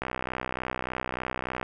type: click train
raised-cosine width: 0.5 ms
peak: -15 dBFS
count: 103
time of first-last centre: 0.02-1.629 s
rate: 63.4 Hz
effects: none